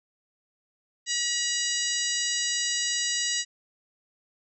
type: harmonic tone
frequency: 963 Hz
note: B5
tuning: 44 cents flat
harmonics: 2 / 3 / 4 / 5 / 6 / 7 / 8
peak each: -33 / -33 / -33 / -33 / -33 / -33 / -33 dBFS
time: 1.06-3.45 s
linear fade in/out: 50 ms
effects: none